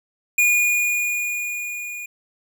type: tone with level ramp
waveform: square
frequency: 2440 Hz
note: D#7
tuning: 34 cents flat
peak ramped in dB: -14 to -31 dBFS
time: 0.38-2.06 s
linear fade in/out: 5 ms
effects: none